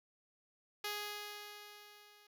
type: tone with level ramp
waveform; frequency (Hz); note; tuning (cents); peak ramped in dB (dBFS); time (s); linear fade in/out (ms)
5% pulse; 415.3; G#4; 0; -26 to -51; 0.84-2.27; 5
effects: none